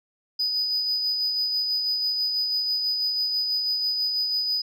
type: tone with tremolo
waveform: sine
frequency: 4978 Hz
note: D#8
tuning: in tune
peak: -19 dBFS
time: 0.39-4.62 s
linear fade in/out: 10 ms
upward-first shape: sine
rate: 6.1 Hz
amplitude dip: 40%
effects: tanh soft clip ceiling -20 dBFS